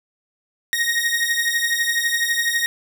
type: beating tone pair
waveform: sawtooth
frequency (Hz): 1864.7 / 1876.7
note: A#6 / A#6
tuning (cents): 0 / +11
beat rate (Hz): 12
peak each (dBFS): -18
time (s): 0.73-2.66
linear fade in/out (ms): 0
effects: none